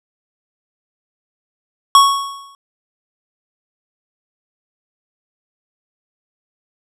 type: tone with exponential decay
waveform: square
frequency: 1108.7 Hz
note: C#6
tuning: in tune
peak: -4 dBFS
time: 1.95-2.55 s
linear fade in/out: 1 ms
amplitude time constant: 130 ms
effects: low-pass 11000 Hz 12 dB/octave